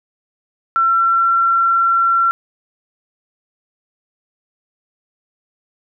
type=tone with pitch glide; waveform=sine; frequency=1351 to 1359.6 Hz; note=E6 to F6; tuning=+42 to -47 cents; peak=-11 dBFS; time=0.76-2.31 s; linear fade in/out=0 ms; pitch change=+11 cents; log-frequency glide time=0.87-1.38 s; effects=none